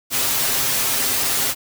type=noise with comb filter; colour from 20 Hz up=white; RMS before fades=-20 dBFS; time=0.1-1.55 s; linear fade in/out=50 ms; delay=7.5 ms; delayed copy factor=+0.8; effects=none